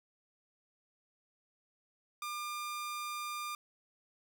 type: tone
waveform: sawtooth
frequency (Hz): 1200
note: D6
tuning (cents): +37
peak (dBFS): -34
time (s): 2.22-3.55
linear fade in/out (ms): 2
effects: none